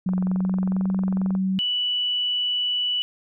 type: tone with pitch glide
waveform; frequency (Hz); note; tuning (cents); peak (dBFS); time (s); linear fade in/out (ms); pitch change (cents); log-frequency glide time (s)
sine; 185 to 189.54; F#3 to F#3; 0 to +42; -20; 0.06-1.59; 5; +42; 0.25-0.9
type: click train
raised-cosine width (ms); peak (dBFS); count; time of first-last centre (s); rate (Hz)
1; -21; 29; 0.09-1.351; 22.2
type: tone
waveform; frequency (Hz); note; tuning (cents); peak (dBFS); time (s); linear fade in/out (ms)
sine; 2960; F#7; 0; -21; 1.59-3.02; 0
effects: none